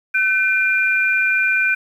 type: tone pair together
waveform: sine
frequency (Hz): 1519.1 / 2396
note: F#6 / D7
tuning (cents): +45 / +34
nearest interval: minor sixth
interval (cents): 789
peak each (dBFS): -17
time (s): 0.14-1.75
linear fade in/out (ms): 10
effects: 8-bit